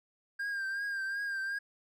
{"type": "tone with vibrato", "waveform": "triangle", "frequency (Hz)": 1600, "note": "G6", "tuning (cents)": 35, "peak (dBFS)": -31, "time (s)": [0.39, 1.59], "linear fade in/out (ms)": 10, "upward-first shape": "triangle", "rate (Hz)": 2.7, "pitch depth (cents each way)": 53, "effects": []}